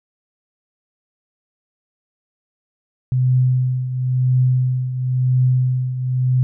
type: tone with tremolo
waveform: sine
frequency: 127.5 Hz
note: C3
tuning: 44 cents flat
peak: -11 dBFS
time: 3.12-6.43 s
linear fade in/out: 0 ms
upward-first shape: triangle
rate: 0.97 Hz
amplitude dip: 70%
effects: none